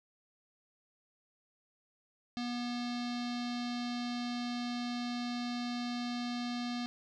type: tone with low-pass filter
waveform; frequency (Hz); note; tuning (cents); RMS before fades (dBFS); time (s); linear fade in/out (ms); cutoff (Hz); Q
square; 242.3; B3; -33; -37; 2.37-6.86; 0; 4500; 3.3
effects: none